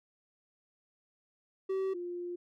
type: tone pair in turn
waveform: triangle / sine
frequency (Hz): 382.9 / 351.7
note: G4 / F4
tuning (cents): -41 / +12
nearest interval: minor second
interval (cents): 147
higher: first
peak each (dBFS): -28 / -36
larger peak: first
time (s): 1.69-1.94 / 1.94-2.36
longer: second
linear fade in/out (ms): 10
effects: none